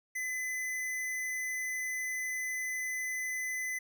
square tone, 2018 Hz, B6, 37 cents sharp, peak -34 dBFS, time 0.15-3.79 s, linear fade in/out 10 ms, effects none

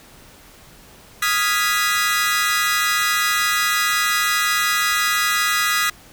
sawtooth chord, F half-diminished seventh, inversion third, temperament equal, 1244.5 / 1396.9 / 1661.2 / 1975.5 Hz, Eb6 / F6 / Ab6 / Cb7, 0 / 0 / 0 / 0 cents, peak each -18 / -22 / -20 / -18 dBFS, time 1.22-5.9 s, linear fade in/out 5 ms, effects pink hiss -46 dBFS RMS until 6.12 s

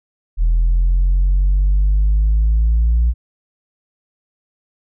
sine exponential sweep, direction up, 40.52 to 59 Hz, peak -9 dBFS, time 0.37-3.14 s, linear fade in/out 50 ms, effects tanh soft clip ceiling -9 dBFS

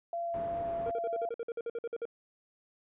sine tone with vibrato, 680 Hz, F5, 46 cents flat, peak -32 dBFS, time 0.13-1.29 s, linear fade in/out 2 ms, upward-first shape sine, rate 2.8 Hz, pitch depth 10 cents each way
white low-pass noise, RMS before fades -45 dBFS, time 0.34-0.91 s, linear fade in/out 0 ms, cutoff 620 Hz, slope 12 dB/octave
triangle tone bursts, 466.2 Hz, A#4, in tune, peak -31 dBFS, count 14, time 0.86-2.054 s, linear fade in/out 2 ms, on 37 ms, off 52 ms
effects resampled to 8000 Hz

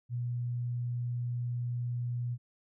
sine tone, 121.3 Hz, B2, 31 cents flat, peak -31 dBFS, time 0.09-2.38 s, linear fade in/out 50 ms, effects none

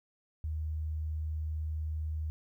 sine tone, 77.78 Hz, D#2, in tune, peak -32 dBFS, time 0.44-2.3 s, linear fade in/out 0 ms, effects 12-bit

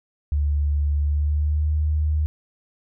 sine tone with pitch glide, 72.9 to 76.22 Hz, D2 to D#2, -12 to -35 cents, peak -18 dBFS, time 0.32-2.26 s, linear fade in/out 0 ms, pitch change +77 cents, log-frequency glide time 1.01-1.71 s, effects none

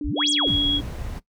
sine tone with pitch glide, 293.7 to 287.2 Hz, D4 to D4, 0 to -39 cents, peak -25 dBFS, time 0.01-0.81 s, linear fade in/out 2 ms, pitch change -39 cents, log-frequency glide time 0.36-0.48 s
sine exponential two-way sweep, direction up then down, 30.87 to 9380 to 30.87 Hz, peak -25 dBFS, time 0.04-0.6 s, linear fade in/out 10 ms, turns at 0.3 s
sine tone, 3318 Hz, G#7, 2 cents flat, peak -19 dBFS, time 0.16-0.81 s, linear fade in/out 50 ms
brown noise, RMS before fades -31 dBFS, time 0.46-1.2 s, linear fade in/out 20 ms
effects noise-tail reverb RT60 0.1 s tail -17 dB re dry

